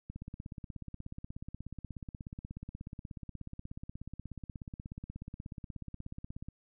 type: click train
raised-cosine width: 5 ms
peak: -30 dBFS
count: 107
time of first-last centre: 0.1-6.486 s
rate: 16.6 Hz
effects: none